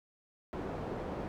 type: low-pass noise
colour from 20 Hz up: white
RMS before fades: -39 dBFS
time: 0.53-1.28 s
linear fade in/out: 0 ms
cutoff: 570 Hz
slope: 12 dB/octave
effects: none